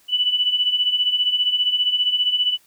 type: beating tone pair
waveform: sine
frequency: 2960 / 2975 Hz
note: F#7 / F#7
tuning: 0 / +9 cents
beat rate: 15 Hz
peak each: -23 / -18 dBFS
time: 0.08-2.58 s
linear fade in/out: 50 ms
effects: white hiss -57 dBFS RMS until 2.66 s